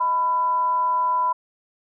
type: tone with frequency modulation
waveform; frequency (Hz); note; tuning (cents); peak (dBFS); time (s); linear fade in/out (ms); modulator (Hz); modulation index
sine; 997; B5; +16; -18; 0-1.33; 10; 367; 0.22
effects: none